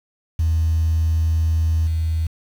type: tone with level steps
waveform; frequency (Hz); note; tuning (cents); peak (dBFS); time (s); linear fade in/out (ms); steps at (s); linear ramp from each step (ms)
sine; 80.9; E2; -32; -14 / -17; 0.39-2.27; 5; 1.87; 2
effects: tanh soft clip ceiling -12 dBFS + 7-bit